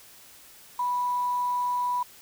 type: tone with quantisation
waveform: sine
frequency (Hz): 984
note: B5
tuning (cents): -7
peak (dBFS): -24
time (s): 0.79-2.03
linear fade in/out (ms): 5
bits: 8
effects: white hiss -51 dBFS RMS until 2.21 s